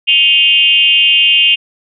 sine tone with frequency modulation, 2808 Hz, F7, 9 cents sharp, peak -6 dBFS, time 0.07-1.56 s, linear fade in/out 20 ms, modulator 296 Hz, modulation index 0.99, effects none

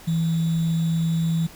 sine tone with sample-and-hold, 164.3 Hz, E3, 5 cents flat, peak -19 dBFS, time 0.07-1.47 s, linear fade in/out 10 ms, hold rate 3675 Hz, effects pink hiss -45 dBFS RMS until 1.55 s

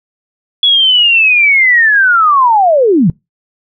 sine linear sweep, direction down, 3400 to 138.59 Hz, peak -5 dBFS, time 0.63-3.1 s, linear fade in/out 2 ms, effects noise-tail reverb RT60 0.2 s tail -23 dB re dry

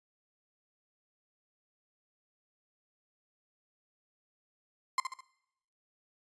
35% pulse tone with echo, 1046.5 Hz, C6, in tune, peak -24 dBFS, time 4.98-5 s, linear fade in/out 2 ms, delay 69 ms, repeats 3, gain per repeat -7 dB, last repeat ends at 5.207 s, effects noise-tail reverb RT60 0.8 s tail -20 dB re dry + resampled to 22050 Hz

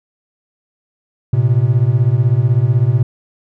triangle beating tone pair, 113.5 / 129.5 Hz, A#2 / C3, -46 / -17 cents, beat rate 16 Hz, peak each -11 dBFS, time 1.33-3.03 s, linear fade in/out 5 ms, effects none

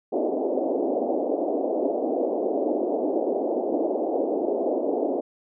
pink band-pass noise, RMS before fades -25 dBFS, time 0.12-5.21 s, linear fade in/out 10 ms, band 270 to 710 Hz, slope 48 dB/octave, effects none

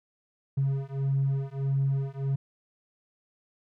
triangle beating tone pair, 136 / 137.6 Hz, C#3 / C#3, -33 / -12 cents, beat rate 1.6 Hz, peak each -25 dBFS, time 0.57-2.36 s, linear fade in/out 10 ms, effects tanh soft clip ceiling -19 dBFS

